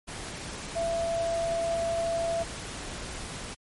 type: tone in noise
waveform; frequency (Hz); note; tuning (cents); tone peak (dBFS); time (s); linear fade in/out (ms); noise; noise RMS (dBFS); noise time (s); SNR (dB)
sine; 670; E5; +28; -26; 0.75-2.44; 20; pink; -38; 0.07-3.55; +9
effects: MP3 48 kbps